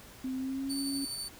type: tone with pitch glide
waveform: sine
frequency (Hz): 260.3 to 275.8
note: C4 to C#4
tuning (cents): -9 to -9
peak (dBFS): -32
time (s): 0.24-1.05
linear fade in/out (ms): 5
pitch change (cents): +100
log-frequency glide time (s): 0.36-0.76
type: tone with tremolo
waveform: 25% pulse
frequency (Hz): 4534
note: C#8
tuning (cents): +38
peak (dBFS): -30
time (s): 0.69-1.29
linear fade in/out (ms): 20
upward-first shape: sine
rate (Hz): 12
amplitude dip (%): 30
effects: pink hiss -52 dBFS RMS until 1.39 s